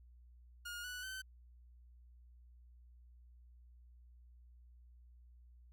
sawtooth tone with pitch steps, 1428 / 1479.2 / 1532.3 Hz, F6 / F#6 / G6, +38 / -1 / -40 cents, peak -40 dBFS, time 0.65-1.22 s, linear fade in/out 10 ms, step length 190 ms, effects added 60 Hz sine -58 dBFS peak until 5.72 s

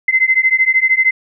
sine beating tone pair, 2055 / 2068 Hz, C7 / C7, -32 / -21 cents, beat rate 13 Hz, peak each -13 dBFS, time 0.08-1.11 s, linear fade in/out 5 ms, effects none

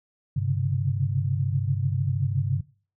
sine tone cluster, 98.8 / 131.4 / 138.8 / 144.7 Hz, G2 / C3 / C#3 / D3, +14 / +8 / +3 / -25 cents, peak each -26 / -26 / -30 / -30 dBFS, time 0.36-2.61 s, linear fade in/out 10 ms, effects noise-tail reverb RT60 0.4 s tail -21 dB re dry

